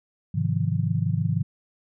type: chord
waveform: sine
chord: F minor seventh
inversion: first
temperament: just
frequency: 104.77 / 130.96 / 157.15 / 174.61 Hz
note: Ab2 / C3 / Eb3 / F3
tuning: +16 / +2 / +18 / 0 cents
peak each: -26 / -27 / -26 / -29 dBFS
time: 0.34-1.43 s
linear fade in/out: 10 ms
effects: none